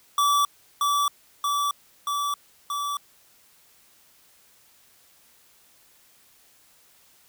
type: tone with echo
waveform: square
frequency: 1154 Hz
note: D6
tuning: 31 cents flat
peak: -19 dBFS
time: 0.18-0.45 s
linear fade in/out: 2 ms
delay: 630 ms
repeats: 4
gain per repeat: -2 dB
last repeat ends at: 2.97 s
effects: white hiss -58 dBFS RMS until 7.28 s